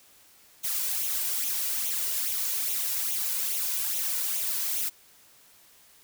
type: noise with flanger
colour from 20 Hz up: blue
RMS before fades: -29 dBFS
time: 0.63-4.9 s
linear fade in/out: 20 ms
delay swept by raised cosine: 0.3 to 2.1 ms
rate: 2.4 Hz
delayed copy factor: +0.6
effects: white hiss -57 dBFS RMS until 6.03 s